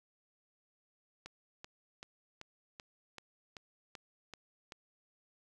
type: click train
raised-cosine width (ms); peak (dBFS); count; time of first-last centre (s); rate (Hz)
0.2; -29; 10; 1.26-4.722; 2.6
effects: 11-bit